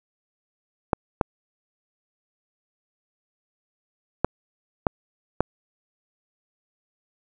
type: clicks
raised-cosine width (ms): 1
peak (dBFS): -4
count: 5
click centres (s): 0.932 / 1.212 / 4.246 / 4.868 / 5.406
effects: none